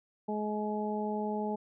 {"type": "harmonic tone", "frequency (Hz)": 211.4, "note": "G#3", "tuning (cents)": 31, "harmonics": [1, 2, 3, 4], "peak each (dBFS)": [-34, -36, -40, -37], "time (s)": [0.28, 1.56], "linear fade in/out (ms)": 10, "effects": []}